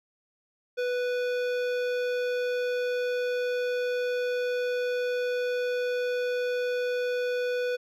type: tone with hard clipping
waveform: sine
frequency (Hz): 493.9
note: B4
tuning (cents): 0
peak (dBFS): -28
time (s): 0.77-7.77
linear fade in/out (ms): 20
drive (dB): 15
effects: none